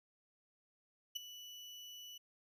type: tone with ADSR envelope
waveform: 35% pulse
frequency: 2960 Hz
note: F#7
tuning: in tune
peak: -34 dBFS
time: 1.15-2.18 s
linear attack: 13 ms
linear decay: 12 ms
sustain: -14 dB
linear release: 8 ms
effects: none